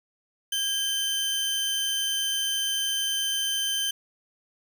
sawtooth tone pair together, 1620 / 3087 Hz, G#6 / G7, -43 / -27 cents, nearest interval major seventh, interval 1116 cents, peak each -33 / -22 dBFS, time 0.52-3.91 s, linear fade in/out 5 ms, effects none

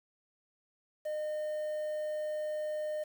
triangle tone with quantisation, 610 Hz, D#5, 34 cents flat, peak -31 dBFS, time 1.05-3.04 s, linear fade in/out 10 ms, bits 9, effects none

